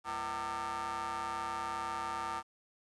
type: ring-modulated tone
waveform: 30% pulse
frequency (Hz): 142.3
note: C#3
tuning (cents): +46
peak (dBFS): -30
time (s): 0.04-2.43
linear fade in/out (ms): 50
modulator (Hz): 1050
effects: resampled to 24000 Hz + 11-bit